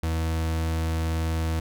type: tone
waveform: 40% pulse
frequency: 81 Hz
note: E2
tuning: 30 cents flat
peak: -23 dBFS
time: 0.03-1.6 s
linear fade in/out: 5 ms
effects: none